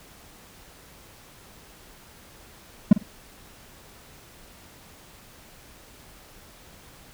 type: tone with echo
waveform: triangle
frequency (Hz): 206.4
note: G#3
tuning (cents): -10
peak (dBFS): -5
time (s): 2.91-2.93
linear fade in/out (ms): 5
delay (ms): 50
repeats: 2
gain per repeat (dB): -15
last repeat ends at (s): 3.03
effects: pink hiss -50 dBFS RMS until 7.13 s